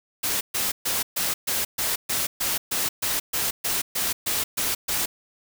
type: noise bursts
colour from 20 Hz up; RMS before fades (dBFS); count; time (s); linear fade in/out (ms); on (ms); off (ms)
white; -25; 16; 0.23-5.06; 10; 180; 130
effects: none